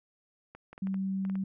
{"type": "clicks", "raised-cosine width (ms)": 0.5, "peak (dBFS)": -32, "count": 8, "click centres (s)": [0.55, 0.73, 0.779, 0.871, 0.943, 1.251, 1.298, 1.355]}
{"type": "tone", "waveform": "sine", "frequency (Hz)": 192.3, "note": "G3", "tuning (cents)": -33, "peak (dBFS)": -29, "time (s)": [0.82, 1.44], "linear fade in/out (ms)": 5}
{"effects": []}